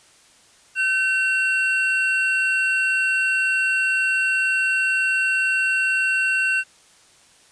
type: tone pair together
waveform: triangle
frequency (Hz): 1531.6 / 2729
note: G6 / F7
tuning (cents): -41 / -41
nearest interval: minor seventh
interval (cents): 1000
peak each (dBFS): -19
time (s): 0.75-6.64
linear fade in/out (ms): 50
effects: white hiss -53 dBFS RMS until 7.51 s + resampled to 22050 Hz